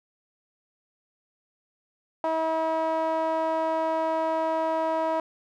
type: tone with band-pass filter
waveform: sawtooth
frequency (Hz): 321.4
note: E4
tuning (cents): -44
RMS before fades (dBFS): -26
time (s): 2.24-5.2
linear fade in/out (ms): 2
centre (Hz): 800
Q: 9.4
effects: none